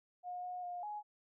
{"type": "tone with pitch steps", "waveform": "sine", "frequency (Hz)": [718, 723, 710, 837], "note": ["F5", "F#5", "F5", "G#5"], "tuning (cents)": [48, -40, 28, 13], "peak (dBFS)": -40, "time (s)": [0.23, 1.03], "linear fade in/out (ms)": 50, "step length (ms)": 200, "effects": []}